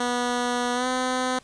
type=tone with pitch glide; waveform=10% pulse; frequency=244.3 to 255 Hz; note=B3 to C4; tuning=-19 to -44 cents; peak=-15 dBFS; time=0-1.39 s; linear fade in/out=5 ms; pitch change=+75 cents; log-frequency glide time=0.74-0.87 s; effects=pink hiss -54 dBFS RMS until 1.43 s + resampled to 22050 Hz